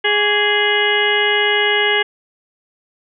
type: harmonic tone with a mistuned harmonic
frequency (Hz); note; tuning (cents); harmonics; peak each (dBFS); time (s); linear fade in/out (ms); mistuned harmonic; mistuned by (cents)
415.3; G#4; 0; 1 / 2 / 3 / 4 / 5 / 6 / 7 / 8; -19 / -23 / -30 / -19 / -19 / -31 / -19 / -27; 0.04-2.03; 10; 3; -130
effects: none